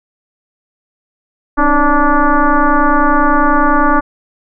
sine tone with frequency modulation, 589 Hz, D5, 5 cents sharp, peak -7 dBFS, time 1.57-4.01 s, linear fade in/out 20 ms, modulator 287 Hz, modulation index 2.9, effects none

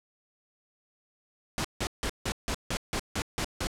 pink noise bursts, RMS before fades -30 dBFS, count 10, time 1.58-3.67 s, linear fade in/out 0 ms, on 65 ms, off 160 ms, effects low-pass 9000 Hz 12 dB/octave

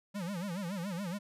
square tone with vibrato, 185.7 Hz, F#3, 7 cents sharp, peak -36 dBFS, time 0.14-1.19 s, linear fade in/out 20 ms, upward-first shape sine, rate 7.1 Hz, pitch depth 190 cents each way, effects resampled to 32000 Hz

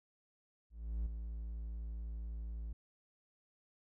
triangle tone with ADSR envelope, 56 Hz, A1, 31 cents sharp, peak -31 dBFS, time 0.7-2.73 s, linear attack 360 ms, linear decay 8 ms, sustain -7 dB, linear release 4 ms, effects none

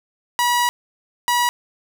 sawtooth tone bursts at uneven times, 968 Hz, B5, 35 cents flat, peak -12 dBFS, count 2, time 0.39-0.69 / 1.28-1.49 s, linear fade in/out 0 ms, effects none

